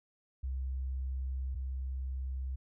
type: tone pair in turn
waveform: sine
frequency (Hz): 65.41 / 65.41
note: C2 / C2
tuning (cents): 0 / 0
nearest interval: unison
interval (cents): 0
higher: neither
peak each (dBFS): -33 / -34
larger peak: first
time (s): 0.43-1.55 / 1.55-2.56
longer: first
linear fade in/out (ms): 10
effects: none